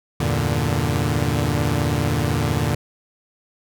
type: chord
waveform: sawtooth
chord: E half-diminished seventh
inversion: none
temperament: equal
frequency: 82.41 / 98 / 116.54 / 146.83 Hz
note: E2 / G2 / Bb2 / D3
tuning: 0 / 0 / 0 / 0 cents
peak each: -21 / -24 / -19 / -19 dBFS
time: 0.2-2.75 s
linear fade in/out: 5 ms
effects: none